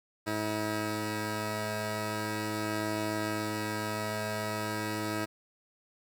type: tone pair together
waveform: 10% pulse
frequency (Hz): 107 / 320.6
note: A2 / E4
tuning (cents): -48 / -48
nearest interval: octave + perfect fifth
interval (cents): 1900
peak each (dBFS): -26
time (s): 0.26-5.26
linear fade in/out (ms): 20
effects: none